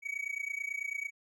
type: tone with amplitude modulation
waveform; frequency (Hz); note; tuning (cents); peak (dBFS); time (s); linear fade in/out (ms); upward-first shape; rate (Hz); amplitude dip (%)
triangle; 2260; C#7; +33; -29; 0.02-1.11; 50; sine; 29.1; 90
effects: none